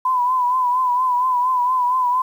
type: tone with vibrato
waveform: sine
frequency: 1002 Hz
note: B5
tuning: 25 cents sharp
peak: -15 dBFS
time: 0.05-2.22 s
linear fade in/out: 5 ms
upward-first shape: triangle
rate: 4.3 Hz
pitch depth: 64 cents each way
effects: 8-bit